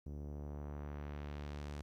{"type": "tone with low-pass filter sweep", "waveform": "sawtooth", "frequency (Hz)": 73, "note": "D2", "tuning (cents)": -10, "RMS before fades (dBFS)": -45, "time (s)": [0.06, 1.82], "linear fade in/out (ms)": 5, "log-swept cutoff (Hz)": [350, 8600], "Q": 0.83, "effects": ["13-bit"]}